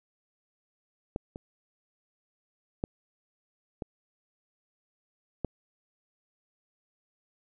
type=clicks; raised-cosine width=2 ms; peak=-18 / -26 / -16 / -21 / -16 dBFS; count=5; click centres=1.161 / 1.359 / 2.839 / 3.822 / 5.447 s; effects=none